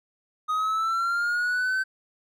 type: linear sweep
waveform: triangle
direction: up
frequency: 1244.5 to 1544 Hz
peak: -21 dBFS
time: 0.48-1.84 s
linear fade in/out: 20 ms
effects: none